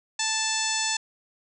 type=harmonic tone with a mistuned harmonic; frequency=880 Hz; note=A5; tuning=in tune; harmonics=1 / 2 / 3 / 4 / 5 / 6 / 7 / 8 / 9; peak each=-33 / -33 / -33 / -33 / -33 / -33 / -33 / -33 / -33 dBFS; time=0.19-0.97 s; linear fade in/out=5 ms; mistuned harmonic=5; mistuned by=-17 cents; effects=none